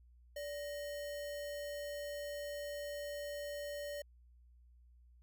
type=tone with sample-and-hold; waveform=sine; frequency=580 Hz; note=D5; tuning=22 cents flat; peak=-40 dBFS; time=0.36-4.02 s; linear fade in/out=5 ms; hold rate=2450 Hz; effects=added 60 Hz sine -60 dBFS peak until 5.22 s